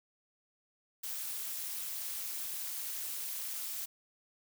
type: noise with amplitude modulation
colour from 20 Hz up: blue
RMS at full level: -36 dBFS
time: 1.03-3.86 s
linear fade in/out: 10 ms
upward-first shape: sine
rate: 241 Hz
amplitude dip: 75%
effects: none